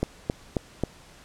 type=click train; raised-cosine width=2 ms; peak=-10 dBFS; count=4; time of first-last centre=0.03-0.836 s; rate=3.72 Hz; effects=pink hiss -51 dBFS RMS until 1.24 s + low-pass 9000 Hz 12 dB/octave